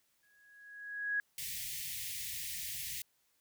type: tone with exponential growth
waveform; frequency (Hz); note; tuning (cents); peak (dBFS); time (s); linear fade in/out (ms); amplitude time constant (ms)
sine; 1662; G#6; +1; -29; 0.23-1.2; 1; 210
type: band-stop noise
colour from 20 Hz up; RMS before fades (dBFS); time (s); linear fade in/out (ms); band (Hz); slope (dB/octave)
white; -41; 1.38-3.02; 2; 170 to 1800; 96
effects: white hiss -75 dBFS RMS until 3.4 s